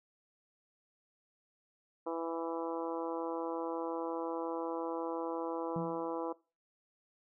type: harmonic tone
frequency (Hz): 165.6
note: E3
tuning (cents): +8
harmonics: 2 / 3 / 4 / 5 / 6 / 7 / 8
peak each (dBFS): -39 / -38 / -44 / -44 / -44 / -48 / -52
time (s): 2.06-6.33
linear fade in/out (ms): 10
type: tone with exponential decay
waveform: sine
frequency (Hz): 170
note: F3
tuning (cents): -46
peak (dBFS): -33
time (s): 5.76-6.2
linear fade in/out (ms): 2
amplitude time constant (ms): 95
effects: noise-tail reverb RT60 0.3 s tail -21 dB re dry